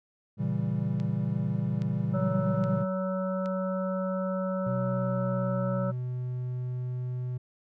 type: chord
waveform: triangle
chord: A# diminished seventh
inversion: none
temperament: equal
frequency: 116.54 / 138.59 / 164.81 / 196 Hz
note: A#2 / C#3 / E3 / G3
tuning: 0 / 0 / 0 / 0 cents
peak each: -30 dBFS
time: 0.37-2.86 s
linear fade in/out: 50 ms
type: click train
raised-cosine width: 0.2 ms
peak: -28 dBFS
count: 4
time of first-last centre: 1-3.459 s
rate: 1.22 Hz
type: harmonic tone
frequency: 187.6 Hz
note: F#3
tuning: 24 cents sharp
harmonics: 1 / 3 / 5 / 7 / 8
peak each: -30 / -31 / -45 / -38 / -50 dBFS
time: 2.13-5.92 s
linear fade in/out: 20 ms
type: tone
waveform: triangle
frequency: 125.2 Hz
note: B2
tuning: 24 cents sharp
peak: -28 dBFS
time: 4.66-7.38 s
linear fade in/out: 10 ms
effects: none